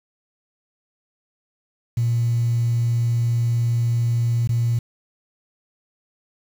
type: tone with dropouts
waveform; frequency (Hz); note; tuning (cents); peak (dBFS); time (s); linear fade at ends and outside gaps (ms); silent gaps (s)
sine; 117.8; A#2; +19; -16; 1.97-4.79; 5; 4.475-4.491
effects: tanh soft clip ceiling -13 dBFS + 7-bit